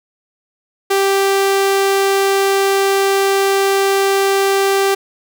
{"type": "tone", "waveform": "sawtooth", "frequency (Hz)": 392, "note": "G4", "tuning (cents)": 0, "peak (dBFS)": -8, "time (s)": [0.9, 4.95], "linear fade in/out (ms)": 10, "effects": []}